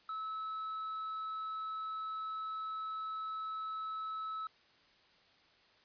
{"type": "tone", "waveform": "triangle", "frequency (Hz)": 1300, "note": "E6", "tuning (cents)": -24, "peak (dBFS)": -36, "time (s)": [0.09, 4.47], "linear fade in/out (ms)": 2, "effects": ["white hiss -66 dBFS RMS until 5.84 s", "resampled to 11025 Hz"]}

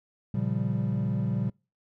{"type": "chord", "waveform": "triangle", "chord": "G half-diminished seventh", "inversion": "first", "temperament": "equal", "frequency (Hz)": [116.54, 138.59, 174.61, 196], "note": ["Bb2", "Db3", "F3", "G3"], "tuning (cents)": [0, 0, 0, 0], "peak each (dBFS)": [-28, -29, -31, -29], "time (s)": [0.34, 1.5], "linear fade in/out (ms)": 5, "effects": ["noise-tail reverb RT60 0.3 s tail -25 dB re dry"]}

